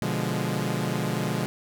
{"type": "chord", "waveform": "sawtooth", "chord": "B diminished seventh", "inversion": "none", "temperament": "equal", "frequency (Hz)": [123.47, 146.83, 174.61, 207.7], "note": ["B2", "D3", "F3", "Ab3"], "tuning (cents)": [0, 0, 0, 0], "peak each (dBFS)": -27, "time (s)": [0.02, 1.46], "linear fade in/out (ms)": 0, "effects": []}